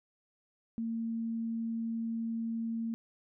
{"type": "tone", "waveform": "sine", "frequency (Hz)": 227.9, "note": "A#3", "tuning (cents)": -39, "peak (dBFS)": -32, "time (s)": [0.78, 2.94], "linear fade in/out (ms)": 0, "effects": []}